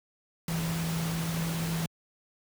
sine tone in noise, 164.81 Hz, E3, in tune, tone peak -29 dBFS, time 0.48-1.86 s, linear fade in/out 2 ms, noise pink, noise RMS -36 dBFS, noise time 0.48-1.86 s, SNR +4 dB, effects high-pass 60 Hz 12 dB/octave

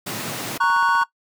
pink high-pass noise, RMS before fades -29 dBFS, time 0.06-0.58 s, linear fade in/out 10 ms, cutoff 110 Hz, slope 96 dB/octave
click train, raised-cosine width 0.5 ms, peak -23 dBFS, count 10, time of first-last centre 0.45-1.016 s, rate 15.9 Hz
triangle chord, F# major, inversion first, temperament equal, 932.3 / 1108.7 / 1480 Hz, A#5 / C#6 / F#6, 0 / 0 / 0 cents, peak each -18 dBFS, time 0.6-1.04 s, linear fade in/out 10 ms
effects noise-tail reverb RT60 0.1 s tail -19 dB re dry

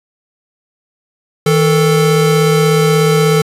square tone pair together, 159.05 / 440.6 Hz, D#3 / A4, +38 / +2 cents, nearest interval octave + tritone, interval 1764 cents, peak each -12 dBFS, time 1.46-3.42 s, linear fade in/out 5 ms, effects resampled to 32000 Hz

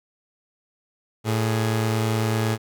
sawtooth tone pair together, 111.2 / 416.7 Hz, A2 / G#4, +19 / +6 cents, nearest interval octave + major seventh, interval 2287 cents, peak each -17 / -26 dBFS, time 1.24-2.58 s, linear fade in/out 50 ms, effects none

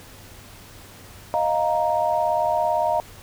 sine chord, Eb suspended second, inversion none, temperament just, 622.3 / 700 / 933.4 Hz, Eb5 / F5 / Bb5, 0 / +4 / +2 cents, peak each -23 dBFS, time 1.34-3 s, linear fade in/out 0 ms, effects added 98 Hz sine -49 dBFS peak until 3.22 s + pink hiss -45 dBFS RMS until 3.22 s

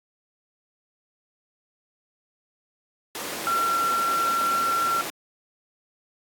sine tone in noise, 1362 Hz, F6, 44 cents flat, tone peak -21 dBFS, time 3.47-5.01 s, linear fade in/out 0 ms, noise pink, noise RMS -31 dBFS, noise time 3.15-5.1 s, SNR +7 dB, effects high-pass 300 Hz 12 dB/octave + AAC 64 kbps

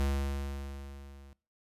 square tone with level ramp, 69.3 Hz, C#2, in tune, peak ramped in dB -27 to -52 dBFS, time 0-1.33 s, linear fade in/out 0 ms, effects noise-tail reverb RT60 0.4 s tail -22 dB re dry + resampled to 32000 Hz

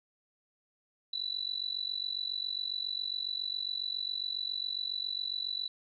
sine tone with amplitude modulation, 3967 Hz, B7, 7 cents sharp, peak -29 dBFS, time 1.13-5.68 s, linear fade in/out 5 ms, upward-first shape sine, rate 47.3 Hz, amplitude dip 90%, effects none

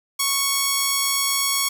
5% pulse tone, 1108 Hz, C#6, 1 cent flat, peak -7 dBFS, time 0.19-1.69 s, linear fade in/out 10 ms, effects none

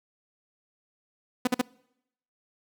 sawtooth tone bursts, 250 Hz, B3, 21 cents sharp, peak -17 dBFS, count 3, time 1.45-1.615 s, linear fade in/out 5 ms, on 23 ms, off 48 ms, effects noise-tail reverb RT60 0.8 s tail -25 dB re dry

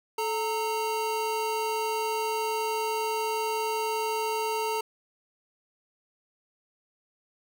square tone pair together, 434.8 / 920.7 Hz, A4 / A#5, -21 / -22 cents, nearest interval octave + minor second, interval 1299 cents, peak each -31 / -30 dBFS, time 0.18-4.81 s, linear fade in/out 5 ms, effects none

